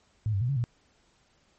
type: tone with pitch steps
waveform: sine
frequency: 107.9 / 97.8 / 122.5 / 139.3 / 119.6 Hz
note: A2 / G2 / B2 / C#3 / A#2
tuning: -33 / -4 / -14 / +9 / +45 cents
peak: -24 dBFS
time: 0.26-0.64 s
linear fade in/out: 0 ms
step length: 76 ms
effects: pink hiss -66 dBFS RMS until 1.58 s + MP3 32 kbps